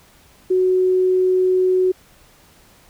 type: tone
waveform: sine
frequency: 370 Hz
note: F#4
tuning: in tune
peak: -13 dBFS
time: 0.5-1.92 s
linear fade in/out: 10 ms
effects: pink hiss -51 dBFS RMS until 2.89 s